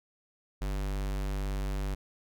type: tone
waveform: square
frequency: 49 Hz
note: G1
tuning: in tune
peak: -31 dBFS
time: 0.61-1.95 s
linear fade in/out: 10 ms
effects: none